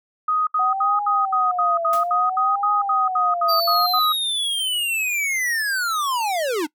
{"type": "tone bursts", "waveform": "sine", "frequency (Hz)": 1250, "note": "D#6", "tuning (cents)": 8, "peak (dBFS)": -17, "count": 15, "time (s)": [0.28, 4.124], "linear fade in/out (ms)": 5, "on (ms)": 190, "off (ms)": 71}
{"type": "tone with vibrato", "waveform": "sine", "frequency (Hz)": 741, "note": "F#5", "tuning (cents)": 2, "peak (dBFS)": -22, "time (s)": [0.59, 3.99], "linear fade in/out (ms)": 5, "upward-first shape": "triangle", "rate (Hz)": 0.59, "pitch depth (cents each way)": 190}
{"type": "noise with exponential decay", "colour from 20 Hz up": "white", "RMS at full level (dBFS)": -31, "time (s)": [1.93, 2.11], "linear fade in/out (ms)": 2, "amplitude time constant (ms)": 39}
{"type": "linear sweep", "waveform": "square", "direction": "down", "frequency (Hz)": [4699, 277.2], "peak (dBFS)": -21, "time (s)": [3.48, 6.67], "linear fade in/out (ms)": 20}
{"effects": ["noise-tail reverb RT60 0.1 s tail -22 dB re dry"]}